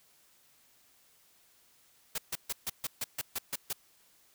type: noise bursts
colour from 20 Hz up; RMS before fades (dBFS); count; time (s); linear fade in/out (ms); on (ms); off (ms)
white; -34; 10; 2.15-3.73; 5; 32; 140
effects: white hiss -65 dBFS RMS until 4.34 s